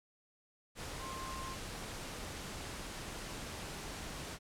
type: tone in noise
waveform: sine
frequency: 1058 Hz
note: C6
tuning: 19 cents sharp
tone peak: -44 dBFS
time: 0.99-1.57 s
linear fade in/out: 50 ms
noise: pink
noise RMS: -44 dBFS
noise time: 0.75-4.39 s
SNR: -3 dB
effects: low-pass 10000 Hz 12 dB/octave